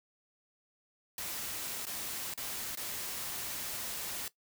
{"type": "noise with dropouts", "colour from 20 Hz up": "white", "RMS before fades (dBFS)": -39, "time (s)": [1.18, 4.28], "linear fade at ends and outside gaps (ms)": 2, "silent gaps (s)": [[1.854, 1.867], [2.339, 2.376], [2.753, 2.772]], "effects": ["noise-tail reverb RT60 0.1 s tail -17 dB re dry"]}